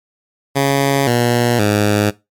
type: tone with pitch steps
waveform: 10% pulse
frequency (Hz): 138.59 / 119.95 / 103.83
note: C#3 / A#2 / G#2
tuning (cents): 0 / +50 / 0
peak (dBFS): -4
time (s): 0.55-2.11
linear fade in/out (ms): 20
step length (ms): 520
effects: noise-tail reverb RT60 0.2 s tail -18 dB re dry + MP3 96 kbps